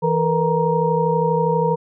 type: tone cluster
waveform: sine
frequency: 163.3 / 454.9 / 487.3 / 937 Hz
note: E3 / A#4 / B4 / A#5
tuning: -16 / -42 / -23 / +9 cents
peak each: -21 dBFS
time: 0.02-1.76 s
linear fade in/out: 20 ms
effects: none